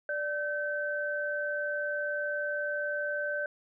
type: tone pair together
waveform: sine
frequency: 587.3 / 1539.2 Hz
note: D5 / G6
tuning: 0 / -32 cents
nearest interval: octave + perfect fourth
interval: 1668 cents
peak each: -33 / -32 dBFS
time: 0.09-3.46 s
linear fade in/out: 2 ms
effects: none